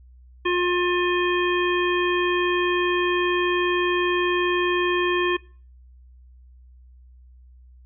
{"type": "harmonic tone", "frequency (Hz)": 355.5, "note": "F4", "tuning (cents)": 31, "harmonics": [1, 3, 5, 7, 9], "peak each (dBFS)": [-21, -26, -28, -29, -31], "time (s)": [0.45, 5.37], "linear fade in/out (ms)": 10, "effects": ["noise-tail reverb RT60 0.4 s tail -22 dB re dry", "added 62 Hz sine -46 dBFS peak until 7.85 s"]}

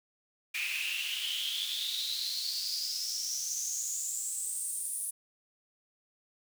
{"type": "noise with high-pass filter sweep", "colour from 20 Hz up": "pink", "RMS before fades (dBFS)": -35, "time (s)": [0.54, 5.11], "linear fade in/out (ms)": 10, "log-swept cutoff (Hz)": [2400, 10000], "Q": 8.9, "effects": []}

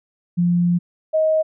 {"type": "tone pair in turn", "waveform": "sine", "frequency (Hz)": [174.61, 629.5], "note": ["F3", "D#5"], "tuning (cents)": [0, 20], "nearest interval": "octave + minor seventh", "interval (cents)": 2220, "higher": "second", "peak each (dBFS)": -14, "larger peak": "neither", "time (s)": [[0.37, 0.79], [1.13, 1.43]], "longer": "first", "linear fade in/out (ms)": 20, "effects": []}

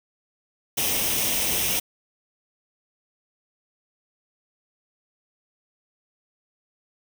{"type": "noise with comb filter", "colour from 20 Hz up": "white", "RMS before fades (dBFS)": -24, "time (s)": [0.77, 1.8], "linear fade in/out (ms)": 10, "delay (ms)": 0.34, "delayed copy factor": 0.55, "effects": []}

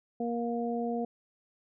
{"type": "harmonic tone", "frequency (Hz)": 235.5, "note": "A#3", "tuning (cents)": 18, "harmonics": [1, 2, 3], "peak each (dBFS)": [-32, -34, -36], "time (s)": [0.2, 1.05], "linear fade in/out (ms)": 5, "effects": []}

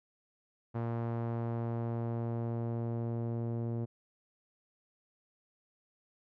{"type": "tone with low-pass filter sweep", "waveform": "sawtooth", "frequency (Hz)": 116.54, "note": "A#2", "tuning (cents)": 0, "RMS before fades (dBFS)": -35, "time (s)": [0.74, 3.86], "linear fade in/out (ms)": 20, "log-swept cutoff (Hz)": [1100, 470], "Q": 0.91, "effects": []}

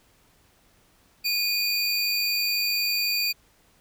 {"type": "tone pair together", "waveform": "square", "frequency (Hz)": [2462, 4634], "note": ["D#7", "D8"], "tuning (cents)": [-19, -24], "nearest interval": "major seventh", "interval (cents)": 1095, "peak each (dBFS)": [-28, -25], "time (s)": [1.24, 3.33], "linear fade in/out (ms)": 20, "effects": ["pink hiss -61 dBFS RMS until 3.8 s"]}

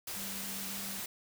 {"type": "tone in noise", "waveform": "sine", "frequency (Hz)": 196, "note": "G3", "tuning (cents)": 0, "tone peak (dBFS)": -46, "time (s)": [0.16, 1], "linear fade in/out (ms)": 5, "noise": "white", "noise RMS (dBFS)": -40, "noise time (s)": [0.07, 1.06], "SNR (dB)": -9, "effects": []}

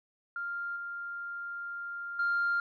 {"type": "tone with level steps", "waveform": "sine", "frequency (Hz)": 1396.9, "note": "F6", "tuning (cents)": 0, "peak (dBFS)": [-33, -36, -25], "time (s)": [0.36, 2.6], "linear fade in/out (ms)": 2, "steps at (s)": [0.76, 2.19], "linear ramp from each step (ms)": 5, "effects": ["tanh soft clip ceiling -23 dBFS"]}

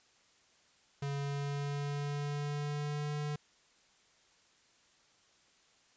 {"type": "tone with pitch glide", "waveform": "square", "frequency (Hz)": [140.9, 147.99], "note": ["C#3", "D3"], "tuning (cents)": [29, 14], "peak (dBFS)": -35, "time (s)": [1.02, 3.36], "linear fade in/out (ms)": 5, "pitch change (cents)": 85, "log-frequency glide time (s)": [1.13, 3.13], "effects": ["white hiss -67 dBFS RMS until 5.96 s", "resampled to 16000 Hz"]}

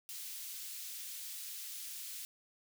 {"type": "high-pass noise", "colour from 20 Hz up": "white", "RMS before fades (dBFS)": -45, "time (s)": [0.09, 2.25], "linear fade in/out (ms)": 0, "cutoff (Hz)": 2900, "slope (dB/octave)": 12, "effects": []}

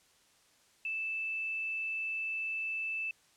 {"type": "tone", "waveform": "sine", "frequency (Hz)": 2637, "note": "E7", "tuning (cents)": 0, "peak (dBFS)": -33, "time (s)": [0.85, 3.11], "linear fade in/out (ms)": 2, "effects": ["white hiss -66 dBFS RMS until 3.36 s", "low-pass 9000 Hz 12 dB/octave"]}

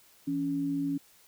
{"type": "tone pair together", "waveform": "sine", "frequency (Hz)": [166.55, 280.1], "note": ["E3", "C#4"], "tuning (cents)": [18, 18], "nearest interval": "major sixth", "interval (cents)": 900, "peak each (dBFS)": [-37, -28], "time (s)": [0.27, 0.98], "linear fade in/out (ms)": 10, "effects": ["white hiss -60 dBFS RMS until 1.27 s"]}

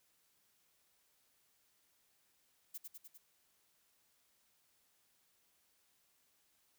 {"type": "noise with echo", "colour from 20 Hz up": "violet", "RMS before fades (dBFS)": -45, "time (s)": [2.74, 2.78], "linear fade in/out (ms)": 10, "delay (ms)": 100, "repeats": 4, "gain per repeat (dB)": -3, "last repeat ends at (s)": 3.18, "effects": ["white hiss -75 dBFS RMS until 6.78 s"]}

